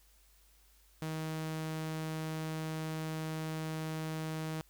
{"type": "tone", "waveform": "sawtooth", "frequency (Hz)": 158.1, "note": "D#3", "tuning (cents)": 28, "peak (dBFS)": -32, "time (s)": [1.02, 4.61], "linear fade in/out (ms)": 0, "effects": ["added 50 Hz sine -64 dBFS peak until 4.69 s", "white hiss -67 dBFS RMS until 4.69 s"]}